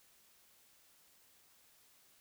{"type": "silence", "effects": ["white hiss -67 dBFS RMS until 2.2 s"]}